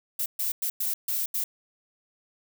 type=noise bursts at uneven times; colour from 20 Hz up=violet; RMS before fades=-28 dBFS; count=6; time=0.19-0.26 / 0.39-0.52 / 0.62-0.7 / 0.8-0.94 / 1.08-1.26 / 1.34-1.44 s; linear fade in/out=5 ms; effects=none